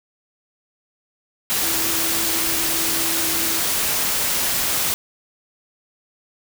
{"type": "tone in noise", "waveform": "sine", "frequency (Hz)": 329.6, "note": "E4", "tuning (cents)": 0, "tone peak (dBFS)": -31, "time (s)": [1.63, 3.6], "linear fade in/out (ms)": 0, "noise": "white", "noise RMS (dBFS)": -21, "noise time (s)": [1.5, 4.94], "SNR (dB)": -13, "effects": []}